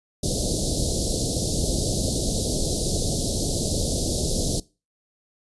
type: band-stop noise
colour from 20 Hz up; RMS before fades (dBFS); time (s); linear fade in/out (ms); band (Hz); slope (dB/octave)
pink; -24; 0.23-4.6; 5; 640 to 3900; 48
effects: noise-tail reverb RT60 0.3 s tail -22 dB re dry + resampled to 24000 Hz